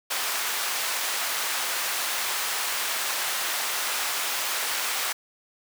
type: high-pass noise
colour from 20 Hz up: pink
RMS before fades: -28 dBFS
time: 0.1-5.13 s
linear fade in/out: 10 ms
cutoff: 1000 Hz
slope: 12 dB/octave
effects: none